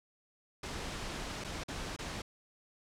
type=noise with dropouts; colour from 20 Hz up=pink; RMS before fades=-40 dBFS; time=0.63-2.22 s; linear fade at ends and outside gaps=5 ms; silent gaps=1.44-1.445 / 1.637-1.682 / 1.964-1.988 s; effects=low-pass 7000 Hz 12 dB/octave